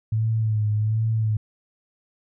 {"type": "tone with vibrato", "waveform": "sine", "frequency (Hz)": 108.8, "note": "A2", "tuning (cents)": -19, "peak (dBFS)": -19, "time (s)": [0.12, 1.37], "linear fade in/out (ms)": 5, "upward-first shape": "sine", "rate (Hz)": 1.3, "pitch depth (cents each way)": 49, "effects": []}